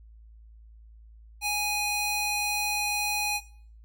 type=tone with high-pass filter; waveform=square; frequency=829 Hz; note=G#5; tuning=3 cents flat; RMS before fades=-28 dBFS; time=1.41-3.41 s; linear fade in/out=50 ms; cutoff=1700 Hz; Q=0.88; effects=noise-tail reverb RT60 0.5 s tail -18 dB re dry + added 55 Hz sine -48 dBFS peak until 3.84 s